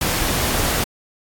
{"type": "noise", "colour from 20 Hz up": "pink", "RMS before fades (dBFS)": -20, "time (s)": [0.01, 0.84], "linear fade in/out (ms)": 5, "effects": ["AAC 64 kbps"]}